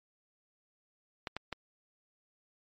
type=clicks; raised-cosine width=0.3 ms; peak=-20 dBFS; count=3; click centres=1.272 / 1.366 / 1.527 s; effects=MP3 48 kbps